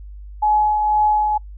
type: tone with tremolo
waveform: sine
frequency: 847 Hz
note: G#5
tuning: 34 cents sharp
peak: -12 dBFS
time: 0.42-1.38 s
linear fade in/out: 10 ms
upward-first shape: triangle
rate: 2 Hz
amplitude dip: 40%
effects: noise-tail reverb RT60 0.1 s tail -24 dB re dry + added 50 Hz sine -33 dBFS peak until 1.57 s